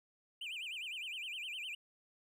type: tone with vibrato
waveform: triangle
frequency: 2720 Hz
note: F7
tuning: 46 cents flat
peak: -39 dBFS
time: 0.41-1.75 s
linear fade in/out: 5 ms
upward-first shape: sine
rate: 9.8 Hz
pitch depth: 250 cents each way
effects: none